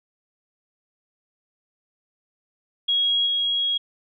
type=tone with level steps; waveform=sine; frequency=3301 Hz; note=G#7; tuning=11 cents flat; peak=-18 / -20 dBFS; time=2.88-3.78 s; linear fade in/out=10 ms; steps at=3.26 s; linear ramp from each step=10 ms; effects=none